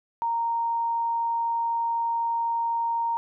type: tone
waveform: sine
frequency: 928 Hz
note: A#5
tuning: 8 cents flat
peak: -23 dBFS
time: 0.22-3.17 s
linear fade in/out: 0 ms
effects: none